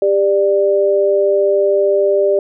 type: tone pair together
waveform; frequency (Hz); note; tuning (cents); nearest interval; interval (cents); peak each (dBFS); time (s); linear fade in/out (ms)
sine; 397.8 / 591.2; G4 / D5; +25 / +11; perfect fifth; 686; -13; 0.02-2.39; 2
effects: none